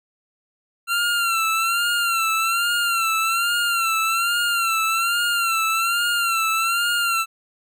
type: tone with vibrato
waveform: 25% pulse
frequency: 1366 Hz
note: F6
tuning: 39 cents flat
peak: -15 dBFS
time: 0.87-7.26 s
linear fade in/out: 50 ms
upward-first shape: sine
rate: 1.2 Hz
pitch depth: 65 cents each way
effects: none